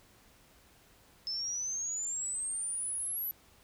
sine exponential sweep, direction up, 5210 to 11960 Hz, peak -33 dBFS, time 1.27-3.31 s, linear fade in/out 0 ms, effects pink hiss -62 dBFS RMS until 3.63 s

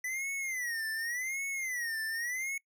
square tone with vibrato, 1975.5 Hz, B6, in tune, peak -34 dBFS, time 0.04-2.58 s, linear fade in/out 5 ms, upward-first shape sine, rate 0.88 Hz, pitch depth 190 cents each way, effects noise-tail reverb RT60 0.1 s tail -23 dB re dry

